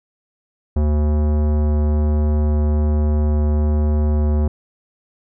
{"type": "tone with tanh clipping", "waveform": "sine", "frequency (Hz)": 75.1, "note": "D2", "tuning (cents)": 39, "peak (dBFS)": -16, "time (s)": [0.76, 4.48], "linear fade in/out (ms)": 5, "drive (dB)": 18, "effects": []}